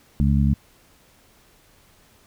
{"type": "harmonic tone", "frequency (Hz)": 69.8, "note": "C#2", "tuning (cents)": 13, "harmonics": [1, 2, 3, 4], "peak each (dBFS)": [-19, -20, -21, -33], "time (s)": [0.2, 0.54], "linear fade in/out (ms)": 0, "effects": ["pink hiss -56 dBFS RMS until 2.26 s"]}